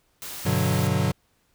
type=noise; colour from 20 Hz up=white; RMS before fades=-36 dBFS; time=0.22-0.87 s; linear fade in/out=0 ms
type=chord; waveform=square; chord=G major seventh; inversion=none; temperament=equal; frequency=98 / 123.47 / 146.83 / 185 Hz; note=G2 / B2 / D3 / F#3; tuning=0 / 0 / 0 / 0 cents; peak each=-27 dBFS; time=0.45-1.12 s; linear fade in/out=10 ms
effects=pink hiss -67 dBFS RMS until 1.54 s